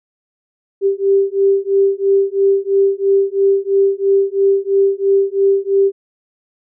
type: beating tone pair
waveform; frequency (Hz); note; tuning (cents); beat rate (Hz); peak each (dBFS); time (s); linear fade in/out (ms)
sine; 391.7 / 394.7; G4 / G4; -1 / +12; 3; -14; 0.81-5.92; 50
effects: none